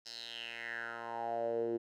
10% pulse tone with band-pass filter sweep, 116.54 Hz, A#2, in tune, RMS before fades -39 dBFS, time 0.05-1.78 s, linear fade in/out 20 ms, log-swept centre 5100 to 350 Hz, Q 5.4, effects none

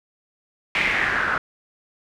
white noise with low-pass filter sweep, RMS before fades -22 dBFS, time 0.75-1.38 s, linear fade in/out 2 ms, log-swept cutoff 2400 to 1400 Hz, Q 4.6, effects none

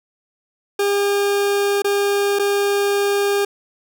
40% pulse tone with dropouts, 403.4 Hz, G4, 50 cents sharp, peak -15 dBFS, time 0.79-3.45 s, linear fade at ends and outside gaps 5 ms, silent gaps 1.821-1.844 / 2.389-2.394 s, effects none

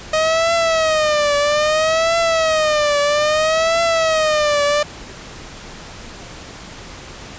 sawtooth tone with vibrato, 623 Hz, D#5, 2 cents sharp, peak -10 dBFS, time 0.13-4.83 s, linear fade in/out 5 ms, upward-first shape triangle, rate 0.61 Hz, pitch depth 140 cents each way, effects pink hiss -35 dBFS RMS until 7.38 s + resampled to 16000 Hz

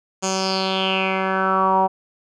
10% pulse tone with low-pass filter sweep, 190.1 Hz, F#3, 47 cents sharp, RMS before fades -20 dBFS, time 0.22-1.88 s, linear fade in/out 20 ms, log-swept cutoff 7000 to 840 Hz, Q 5.5, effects none

